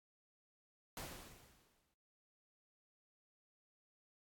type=noise with exponential decay; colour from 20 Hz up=pink; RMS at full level=-45 dBFS; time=0.97-1.94 s; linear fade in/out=1 ms; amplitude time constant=210 ms; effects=AAC 64 kbps